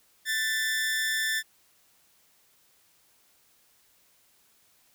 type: tone with amplitude modulation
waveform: sawtooth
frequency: 1767 Hz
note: A6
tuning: 7 cents sharp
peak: -20 dBFS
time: 0.25-1.43 s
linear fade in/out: 50 ms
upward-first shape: sine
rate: 246 Hz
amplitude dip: 50%
effects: white hiss -64 dBFS RMS until 4.94 s